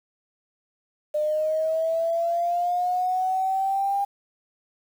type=linear sweep; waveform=sine; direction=up; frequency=600 to 803 Hz; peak=-21 dBFS; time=1.14-4.05 s; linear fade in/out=10 ms; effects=8-bit